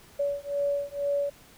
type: beating tone pair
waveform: sine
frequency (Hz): 568 / 570.1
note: C#5 / C#5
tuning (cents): +42 / +48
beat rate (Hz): 2.1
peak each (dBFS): -29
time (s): 0.19-1.3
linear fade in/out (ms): 10
effects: pink hiss -54 dBFS RMS until 1.57 s